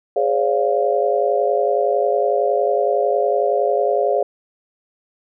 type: chord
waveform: sine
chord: D half-diminished seventh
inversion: second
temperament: equal with one note detuned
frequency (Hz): 415.3 / 523.3 / 574.2 / 698.5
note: Ab4 / C5 / D5 / F5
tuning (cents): 0 / 0 / -39 / 0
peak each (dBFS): -20 / -21 / -20 / -21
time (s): 0.16-4.23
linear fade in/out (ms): 5
effects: none